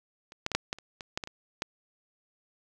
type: clicks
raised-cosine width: 0.2 ms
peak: -29 / -12 / -16 / -7 / -14 / -29 / -22 / -13 / -18 / -24 / -13 dBFS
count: 11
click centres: 0.321 / 0.464 / 0.517 / 0.55 / 0.729 / 0.786 / 1.008 / 1.175 / 1.238 / 1.274 / 1.621 s
effects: none